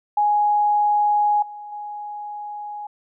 sine tone with level steps, 832 Hz, G#5, 3 cents sharp, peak -15 / -33 / -29 dBFS, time 0.17-2.87 s, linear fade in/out 5 ms, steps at 1.42 / 1.72 s, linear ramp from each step 5 ms, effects none

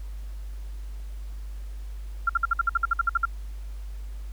sine tone bursts, 1373 Hz, F6, 30 cents flat, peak -18 dBFS, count 13, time 2.27-3.254 s, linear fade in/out 5 ms, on 24 ms, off 56 ms, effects added 50 Hz sine -33 dBFS peak until 4.32 s + pink hiss -56 dBFS RMS until 4.32 s

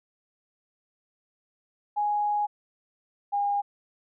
sine tone pair in turn, 830.6 / 811.2 Hz, G#5 / G#5, 0 / -41 cents, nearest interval unison, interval 41 cents, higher first, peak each -23 dBFS, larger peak neither, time 1.96-2.47 / 3.32-3.62 s, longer first, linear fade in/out 20 ms, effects none

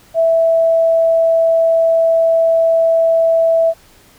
sine tone, 658 Hz, E5, 3 cents flat, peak -9 dBFS, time 0.14-3.74 s, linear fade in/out 50 ms, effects pink hiss -47 dBFS RMS until 4.18 s

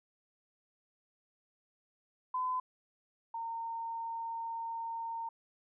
sine tone pair in turn, 1015 / 916.2 Hz, B5 / A#5, +47 / -30 cents, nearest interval major second, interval 177 cents, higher first, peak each -31 / -36 dBFS, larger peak first, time 2.34-2.6 / 3.34-5.29 s, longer second, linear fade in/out 5 ms, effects none

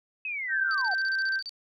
sine linear sweep, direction down, 2582 to 698.5 Hz, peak -30 dBFS, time 0.25-0.94 s, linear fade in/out 2 ms
sine tone, 1561 Hz, G6, 8 cents flat, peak -25 dBFS, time 0.48-1.42 s, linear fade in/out 50 ms
sine tone bursts, 4598 Hz, D8, 37 cents flat, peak -34 dBFS, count 12, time 0.71-1.493 s, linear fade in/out 0 ms, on 35 ms, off 33 ms
effects none

